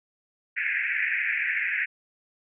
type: band-pass noise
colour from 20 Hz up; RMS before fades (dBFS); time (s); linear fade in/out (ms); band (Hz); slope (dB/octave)
pink; -27; 0.56-1.86; 20; 1600 to 2500; 96
effects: none